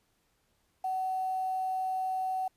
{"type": "tone with quantisation", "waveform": "sine", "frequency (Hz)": 752, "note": "F#5", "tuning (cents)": 28, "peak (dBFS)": -29, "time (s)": [0.84, 2.48], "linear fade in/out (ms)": 5, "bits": 9, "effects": ["pink hiss -73 dBFS RMS until 2.56 s", "resampled to 32000 Hz"]}